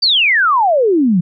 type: exponential sweep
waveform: sine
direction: down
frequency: 4758 to 164.81 Hz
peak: -9 dBFS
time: 0.02-1.21 s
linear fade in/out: 10 ms
effects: none